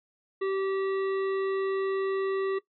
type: harmonic tone with a mistuned harmonic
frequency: 386.9 Hz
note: G4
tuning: 23 cents flat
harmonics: 1 / 3 / 5 / 7 / 9 / 10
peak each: -26 / -37 / -42 / -51 / -56 / -53 dBFS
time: 0.41-2.59 s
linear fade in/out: 10 ms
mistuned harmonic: 10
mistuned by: +18 cents
effects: noise-tail reverb RT60 0.1 s tail -17 dB re dry